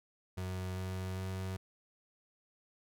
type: tone with pitch steps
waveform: 35% pulse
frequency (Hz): 92.5 / 93.36 / 94.23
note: F#2 / F#2 / F#2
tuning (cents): 0 / +16 / +32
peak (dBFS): -35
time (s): 0.37-1.57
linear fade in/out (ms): 10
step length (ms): 400
effects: none